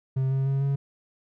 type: tone with pitch steps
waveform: triangle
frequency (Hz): 132.4 / 134.48 / 136.59 / 138.74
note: C3 / C3 / C#3 / C#3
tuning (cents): +21 / +48 / -25 / +2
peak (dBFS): -20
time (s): 0.16-0.76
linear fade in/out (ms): 10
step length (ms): 150
effects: none